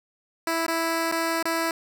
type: tone with dropouts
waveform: 10% pulse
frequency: 329.6 Hz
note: E4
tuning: in tune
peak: -15 dBFS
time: 0.47-1.71 s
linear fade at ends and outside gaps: 2 ms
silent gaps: 0.665-0.681 / 1.115-1.122 / 1.427-1.454 s
effects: none